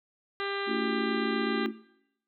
harmonic tone, 397.7 Hz, G4, 25 cents sharp, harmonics 1 / 2 / 3 / 4 / 5 / 6 / 7 / 8 / 9 / 10, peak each -34 / -41 / -36 / -38 / -39 / -46 / -43 / -45 / -48 / -44 dBFS, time 0.4-1.66 s, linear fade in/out 0 ms
sine chord, F# minor seventh, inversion first, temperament just, 222 / 277.5 / 333 / 370 Hz, A3 / C#4 / E4 / F#4, +16 / +2 / +18 / 0 cents, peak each -33 / -35 / -35 / -34 dBFS, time 0.66-1.73 s, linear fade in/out 50 ms
effects noise-tail reverb RT60 0.8 s tail -19 dB re dry

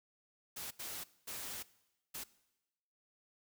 white noise bursts at uneven times, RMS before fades -44 dBFS, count 4, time 0.56-0.71 / 0.79-1.04 / 1.27-1.63 / 2.14-2.24 s, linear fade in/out 10 ms, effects noise-tail reverb RT60 1.0 s tail -20 dB re dry

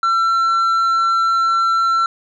sine tone with tanh clipping, 1349 Hz, E6, 40 cents sharp, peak -14 dBFS, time 0.03-2.06 s, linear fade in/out 2 ms, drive 5 dB, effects none

